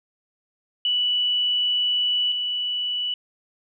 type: tone pair in turn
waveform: sine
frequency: 2958 / 2958 Hz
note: F#7 / F#7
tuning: -1 / -1 cents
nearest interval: unison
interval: 0 cents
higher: neither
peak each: -19 / -23 dBFS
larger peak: first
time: 0.85-2.32 / 2.32-3.14 s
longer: first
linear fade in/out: 2 ms
effects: none